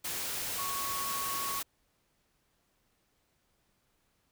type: tone in noise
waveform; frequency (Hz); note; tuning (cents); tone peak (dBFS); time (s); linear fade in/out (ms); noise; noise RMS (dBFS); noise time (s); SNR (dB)
sine; 1110; C#6; +2; -36; 0.58-1.6; 10; white; -36; 0.04-1.63; -3
effects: pink hiss -74 dBFS RMS until 4.31 s